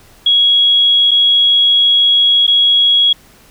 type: tone with dropouts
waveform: sine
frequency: 3322 Hz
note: G#7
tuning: in tune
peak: -7 dBFS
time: 0.26-3.13 s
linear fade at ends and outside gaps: 5 ms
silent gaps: 1.11-1.114 / 2.468-2.477 s
effects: pink hiss -45 dBFS RMS until 3.5 s